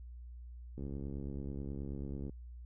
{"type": "click train", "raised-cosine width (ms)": 3, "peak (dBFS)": -30, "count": 106, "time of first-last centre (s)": [0.78, 2.295], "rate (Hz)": 69.3, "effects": ["added 60 Hz sine -46 dBFS peak until 2.65 s"]}